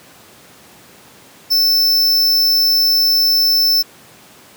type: tone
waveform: square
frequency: 5300 Hz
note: E8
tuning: 9 cents sharp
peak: -11 dBFS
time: 1.5-3.83 s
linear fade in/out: 20 ms
effects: pink hiss -43 dBFS RMS until 4.56 s + high-pass 150 Hz 12 dB/octave